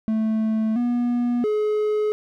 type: tone with pitch steps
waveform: triangle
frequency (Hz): 219.5 / 241.8 / 424.3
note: A3 / B3 / G#4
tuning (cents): -4 / -36 / +37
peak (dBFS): -17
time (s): 0.08-2.12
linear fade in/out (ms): 0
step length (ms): 680
effects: none